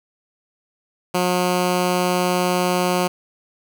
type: tone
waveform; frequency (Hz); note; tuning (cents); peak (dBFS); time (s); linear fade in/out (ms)
10% pulse; 180; F#3; -47; -9; 1.14-3.08; 10
effects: none